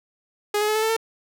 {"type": "tone with pitch steps", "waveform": "sawtooth", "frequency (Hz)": [415.3, 422.1, 429, 435.9, 443.1, 450.3], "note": ["G#4", "G#4", "A4", "A4", "A4", "A4"], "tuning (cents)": [0, 28, -44, -16, 12, 40], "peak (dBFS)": -16, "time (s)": [0.54, 0.966], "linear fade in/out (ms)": 5, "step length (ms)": 71, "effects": []}